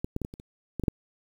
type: clicks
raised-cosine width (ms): 3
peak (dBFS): -16 / -16 / -18 / -20 / -28 / -30 / -18 / -16 / -9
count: 9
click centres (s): 0.045 / 0.164 / 0.217 / 0.249 / 0.339 / 0.399 / 0.797 / 0.837 / 0.882
effects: 8-bit